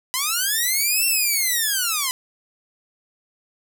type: linear two-way sweep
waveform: 5% pulse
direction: up then down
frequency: 987.8 to 2725 to 987.8 Hz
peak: -9 dBFS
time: 0.14-2.11 s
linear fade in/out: 0 ms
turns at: 1.06 s
effects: 7-bit